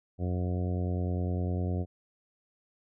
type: harmonic tone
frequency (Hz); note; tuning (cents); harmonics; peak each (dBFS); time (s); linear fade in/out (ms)
89.9; F#2; -49; 1 / 2 / 3 / 4 / 5 / 6 / 7 / 8; -29 / -35 / -39 / -41 / -43 / -45 / -46 / -47; 0.18-1.86; 50
effects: none